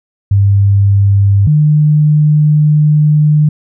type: tone pair in turn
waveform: sine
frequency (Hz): 99.7 / 150.86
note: G2 / D3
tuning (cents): +30 / +47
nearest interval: perfect fifth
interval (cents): 717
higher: second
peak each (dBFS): -5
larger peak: neither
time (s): 0.31-1.47 / 1.47-3.49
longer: second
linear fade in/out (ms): 5
effects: none